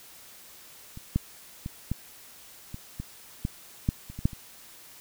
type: clicks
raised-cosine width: 5 ms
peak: -28 / -11 / -21 / -15 / -24 / -21 / -15 / -11 / -28 / -24 / -9 / -28 dBFS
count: 12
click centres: 0.974 / 1.16 / 1.661 / 1.916 / 2.744 / 3 / 3.451 / 3.889 / 4.1 / 4.19 / 4.255 / 4.332 s
effects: white hiss -50 dBFS RMS until 5 s